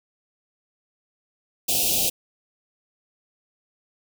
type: band-stop noise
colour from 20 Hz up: white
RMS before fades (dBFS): -22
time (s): 1.68-2.1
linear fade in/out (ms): 10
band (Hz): 810 to 2500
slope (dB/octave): 96
effects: none